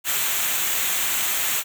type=noise with comb filter; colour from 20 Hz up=white; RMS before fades=-23 dBFS; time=0.04-1.64 s; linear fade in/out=50 ms; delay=0.2 ms; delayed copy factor=-0.6; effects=none